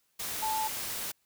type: tone in noise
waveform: sine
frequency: 874 Hz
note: A5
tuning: 12 cents flat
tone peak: -29 dBFS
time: 0.42-0.68 s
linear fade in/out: 10 ms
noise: white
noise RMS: -36 dBFS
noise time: 0.19-1.12 s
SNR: +4 dB
effects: white hiss -73 dBFS RMS until 1.25 s